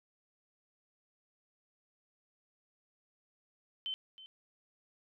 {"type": "tone with echo", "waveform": "sine", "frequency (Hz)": 3076, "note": "G7", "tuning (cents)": -33, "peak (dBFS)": -35, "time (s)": [3.86, 3.94], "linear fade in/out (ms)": 0, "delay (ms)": 320, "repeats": 1, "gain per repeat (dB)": -15, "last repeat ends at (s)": 4.26, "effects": []}